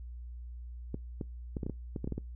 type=clicks; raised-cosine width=3 ms; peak=-22 dBFS; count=11; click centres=0.944 / 1.212 / 1.568 / 1.632 / 1.665 / 1.697 / 1.962 / 2.044 / 2.075 / 2.123 / 2.18 s; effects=noise-tail reverb RT60 0.2 s tail -24 dB re dry + added 60 Hz sine -41 dBFS peak until 2.35 s